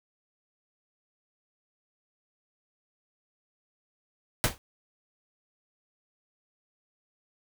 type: noise with exponential decay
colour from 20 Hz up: pink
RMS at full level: -19 dBFS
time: 4.44-4.58 s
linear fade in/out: 0 ms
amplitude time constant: 29 ms
effects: none